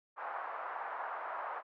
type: band-pass noise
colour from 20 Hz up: pink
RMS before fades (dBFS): -41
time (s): 0.16-1.63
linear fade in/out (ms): 50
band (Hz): 730 to 1400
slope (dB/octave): 24
effects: none